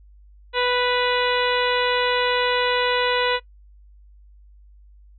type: harmonic tone with a mistuned harmonic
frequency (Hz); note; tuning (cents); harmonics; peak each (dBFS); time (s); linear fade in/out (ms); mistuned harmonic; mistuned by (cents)
493.9; B4; 0; 1 / 2 / 3 / 4 / 5 / 6 / 7 / 8; -22 / -25 / -27 / -28 / -29 / -30 / -30 / -31; 0.53-3.4; 50; 6; -24
effects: noise-tail reverb RT60 0.1 s tail -21 dB re dry + added 50 Hz sine -46 dBFS peak until 5.18 s